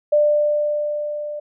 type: tone with level ramp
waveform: sine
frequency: 594 Hz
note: D5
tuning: 20 cents sharp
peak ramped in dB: -11 to -26 dBFS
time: 0.12-1.4 s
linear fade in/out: 10 ms
effects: none